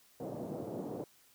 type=band-pass noise; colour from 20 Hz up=white; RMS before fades=-41 dBFS; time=0.2-1.04 s; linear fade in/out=2 ms; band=120 to 590 Hz; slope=24 dB/octave; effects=white hiss -65 dBFS RMS until 1.34 s